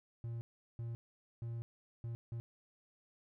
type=tone bursts at uneven times; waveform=triangle; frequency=116.54 Hz; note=A#2; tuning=in tune; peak=-37 dBFS; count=5; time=0.24-0.41 / 0.79-0.95 / 1.42-1.62 / 2.04-2.15 / 2.32-2.4 s; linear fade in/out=0 ms; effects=none